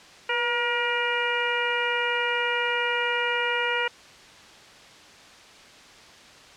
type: harmonic tone with a mistuned harmonic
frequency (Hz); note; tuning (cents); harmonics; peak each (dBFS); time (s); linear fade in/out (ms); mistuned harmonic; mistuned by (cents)
475.7; A#4; +35; 1 / 2 / 3 / 4 / 5 / 6; -30 / -30 / -29 / -30 / -30 / -31; 0.29-3.88; 5; 1; +41
effects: white hiss -48 dBFS RMS until 6.56 s + low-pass 5000 Hz 12 dB/octave